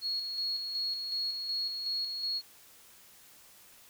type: tone with tremolo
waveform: sine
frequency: 4321 Hz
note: C#8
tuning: 45 cents flat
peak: -30 dBFS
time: 0.01-2.42 s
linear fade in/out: 50 ms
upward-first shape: square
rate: 2.7 Hz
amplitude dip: 40%
effects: white hiss -57 dBFS RMS until 3.89 s